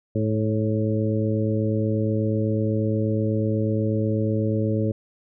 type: harmonic tone with a mistuned harmonic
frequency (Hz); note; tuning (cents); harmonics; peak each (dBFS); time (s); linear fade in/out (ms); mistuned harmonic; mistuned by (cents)
108.2; A2; -29; 1 / 2 / 3 / 4 / 5; -23 / -26 / -28 / -29 / -30; 0.15-4.92; 5; 5; +22
effects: none